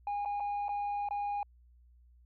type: tone with dropouts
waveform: sine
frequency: 817 Hz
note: G#5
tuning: 29 cents flat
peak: -29 dBFS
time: 0.07-1.43 s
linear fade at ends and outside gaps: 2 ms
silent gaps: 0.25-0.257 / 0.4-0.404 / 0.683-0.691 / 1.088-1.108 s
effects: tanh soft clip ceiling -31 dBFS + added 60 Hz sine -58 dBFS peak until 2.25 s